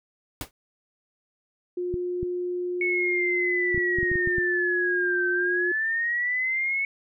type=noise with exponential decay; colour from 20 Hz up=pink; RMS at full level=-29 dBFS; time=0.41-0.51 s; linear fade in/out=1 ms; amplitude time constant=21 ms
type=tone; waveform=sine; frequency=357.1 Hz; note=F4; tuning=39 cents sharp; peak=-26 dBFS; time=1.77-5.72 s; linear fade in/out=5 ms
type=clicks; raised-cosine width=5 ms; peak=-20 dBFS; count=10; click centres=1.941 / 2.23 / 3.746 / 3.778 / 3.986 / 4.03 / 4.116 / 4.156 / 4.274 / 4.383 s
type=linear two-way sweep; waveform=sine; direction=down then up; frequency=2213 to 1541 to 2213 Hz; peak=-23 dBFS; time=2.81-6.85 s; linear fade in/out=2 ms; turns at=5.29 s
effects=none